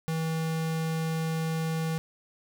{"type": "tone", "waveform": "square", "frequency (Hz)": 161.3, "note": "E3", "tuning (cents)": -37, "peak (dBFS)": -28, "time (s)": [0.08, 1.98], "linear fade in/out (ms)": 0, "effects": []}